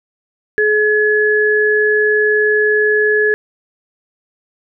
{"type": "tone pair together", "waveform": "sine", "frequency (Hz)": [424.8, 1699.2], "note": ["G#4", "G#6"], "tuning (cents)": [39, 39], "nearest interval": "2 octaves", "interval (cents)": 2400, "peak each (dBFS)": -13, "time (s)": [0.58, 3.34], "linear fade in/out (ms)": 0, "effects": []}